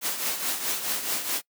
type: noise with tremolo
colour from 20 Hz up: white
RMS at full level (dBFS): -26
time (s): 0.01-1.42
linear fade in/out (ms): 50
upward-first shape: triangle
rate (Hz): 4.7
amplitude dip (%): 65
effects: noise-tail reverb RT60 0.1 s tail -24 dB re dry + high-pass 200 Hz 12 dB/octave